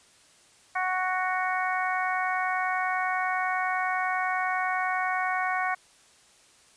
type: harmonic tone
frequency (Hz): 370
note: F#4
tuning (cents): 0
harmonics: 2 / 3 / 4 / 5 / 6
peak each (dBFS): -29 / -31 / -32 / -33 / -34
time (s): 0.75-5.75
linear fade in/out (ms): 10
effects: white hiss -58 dBFS RMS until 6.76 s + resampled to 22050 Hz